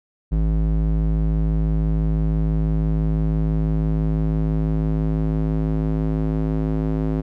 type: tone with band-pass filter sweep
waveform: square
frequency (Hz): 53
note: G#1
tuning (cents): +36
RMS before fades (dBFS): -20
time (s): 0.31-7.22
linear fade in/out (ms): 20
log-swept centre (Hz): 110 to 240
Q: 1.2
effects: none